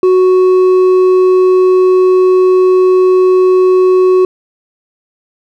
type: tone with hard clipping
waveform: sine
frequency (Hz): 370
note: F#4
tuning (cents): 0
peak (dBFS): -6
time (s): 0.03-4.25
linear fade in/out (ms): 2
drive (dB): 4
effects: none